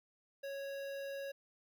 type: tone with notch filter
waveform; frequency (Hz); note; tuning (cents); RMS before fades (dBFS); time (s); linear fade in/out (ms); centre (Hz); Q
square; 553; C#5; -4; -43; 0.43-1.32; 10; 8200; 0.92
effects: none